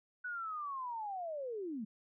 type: linear sweep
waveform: sine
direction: down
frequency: 1491 to 200.3 Hz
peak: -38 dBFS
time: 0.24-1.85 s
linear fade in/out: 10 ms
effects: none